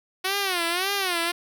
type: tone with vibrato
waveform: 5% pulse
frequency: 367.4 Hz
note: F#4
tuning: 12 cents flat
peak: -12 dBFS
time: 0.24-1.32 s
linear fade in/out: 10 ms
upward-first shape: sine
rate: 1.8 Hz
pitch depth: 160 cents each way
effects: none